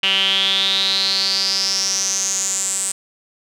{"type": "tone with band-pass filter sweep", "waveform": "sawtooth", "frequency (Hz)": 193.3, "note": "G3", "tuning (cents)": -24, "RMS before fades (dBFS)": -19, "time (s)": [0.03, 2.92], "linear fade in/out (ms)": 5, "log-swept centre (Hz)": [2900, 8200], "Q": 8.4, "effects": []}